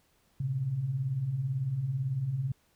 sine beating tone pair, 116.54 / 134.54 Hz, A#2 / C3, 0 / +49 cents, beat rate 18 Hz, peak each -37 / -29 dBFS, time 0.4-2.52 s, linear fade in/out 5 ms, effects pink hiss -69 dBFS RMS until 2.75 s

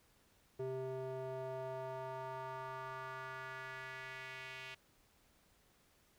square tone with band-pass filter sweep, 130.81 Hz, C3, in tune, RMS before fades -45 dBFS, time 0.59-4.75 s, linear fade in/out 10 ms, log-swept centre 420 to 2600 Hz, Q 2.3, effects pink hiss -71 dBFS RMS until 6.18 s

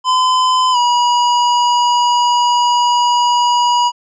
square tone with pitch glide, 1019 to 967.4 Hz, C6 to B5, -46 to -36 cents, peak -11 dBFS, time 0.04-3.92 s, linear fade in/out 50 ms, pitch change -90 cents, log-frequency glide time 0.72-0.77 s, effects resampled to 16000 Hz

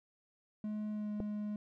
triangle tone with pitch glide, 212.1 to 209.3 Hz, G#3 to G#3, +37 to +14 cents, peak -34 dBFS, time 0.64-1.56 s, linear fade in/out 2 ms, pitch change -23 cents, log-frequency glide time 0.91-1.11 s
click, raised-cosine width 2 ms, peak -25 dBFS, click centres 1.203 s
effects none

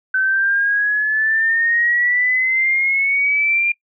sine exponential sweep, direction up, 1524 to 2400 Hz, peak -14 dBFS, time 0.14-3.72 s, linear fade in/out 5 ms, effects noise-tail reverb RT60 0.1 s tail -21 dB re dry

